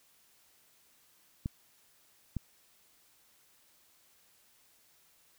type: clicks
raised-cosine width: 5 ms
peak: -21 dBFS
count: 2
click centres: 1.459 / 2.367 s
effects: white hiss -66 dBFS RMS until 5.38 s